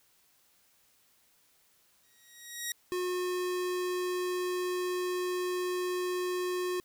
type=tone with exponential growth; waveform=10% pulse; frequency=1896 Hz; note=A#6; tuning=29 cents sharp; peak=-22 dBFS; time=2.03-2.72 s; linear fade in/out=2 ms; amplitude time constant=150 ms
type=tone; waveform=square; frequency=361.6 Hz; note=F#4; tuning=40 cents flat; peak=-31 dBFS; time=2.92-6.8 s; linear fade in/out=0 ms
effects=white hiss -67 dBFS RMS until 6.84 s